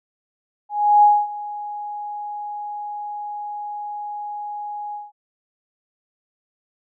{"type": "tone with ADSR envelope", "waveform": "sine", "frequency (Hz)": 830.6, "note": "G#5", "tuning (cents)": 0, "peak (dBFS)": -8, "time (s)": [0.69, 5.12], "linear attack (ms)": 340, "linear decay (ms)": 240, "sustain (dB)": -19, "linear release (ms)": 180, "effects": []}